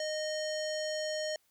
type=tone with low-pass filter; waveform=square; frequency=617 Hz; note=D#5; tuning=15 cents flat; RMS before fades=-35 dBFS; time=0-1.36 s; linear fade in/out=2 ms; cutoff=6000 Hz; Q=3.1; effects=white hiss -72 dBFS RMS until 1.5 s